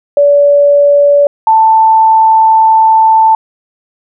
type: tone pair in turn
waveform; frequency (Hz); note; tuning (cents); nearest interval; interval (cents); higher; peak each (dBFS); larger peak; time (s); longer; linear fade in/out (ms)
sine; 574 / 885.2; D5 / A5; -40 / +10; perfect fifth; 750; second; -3; neither; 0.17-1.27 / 1.47-3.35; second; 2
effects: none